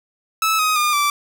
sawtooth tone with pitch steps, 1305 / 1256.9 / 1210.6 / 1166 Hz, E6 / D#6 / D#6 / D6, -18 / +17 / -48 / -13 cents, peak -12 dBFS, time 0.42-1.1 s, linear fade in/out 2 ms, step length 170 ms, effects none

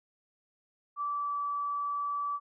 sine tone with pitch glide, 1161 to 1153.6 Hz, D6 to D6, -20 to -31 cents, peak -30 dBFS, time 0.96-2.4 s, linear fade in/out 50 ms, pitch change -11 cents, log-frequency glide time 1.07-1.38 s, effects none

